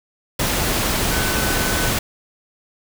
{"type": "tone in noise", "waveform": "sine", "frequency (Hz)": 1509, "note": "F#6", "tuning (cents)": 34, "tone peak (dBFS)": -27, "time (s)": [1.11, 1.9], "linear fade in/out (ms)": 5, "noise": "pink", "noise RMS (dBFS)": -20, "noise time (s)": [0.39, 1.99], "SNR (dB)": -10, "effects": []}